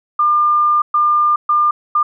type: tone bursts at uneven times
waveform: sine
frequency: 1200 Hz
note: D6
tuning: 37 cents sharp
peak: -10 dBFS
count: 4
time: 0.19-0.82 / 0.94-1.36 / 1.49-1.71 / 1.95-2.03 s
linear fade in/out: 5 ms
effects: none